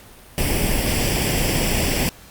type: noise with comb filter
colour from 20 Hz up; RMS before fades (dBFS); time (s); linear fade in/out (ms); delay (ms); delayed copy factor
pink; -20; 0.38-2.09; 0; 0.38; +0.65
effects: pink hiss -45 dBFS RMS until 2.3 s + Opus 48 kbps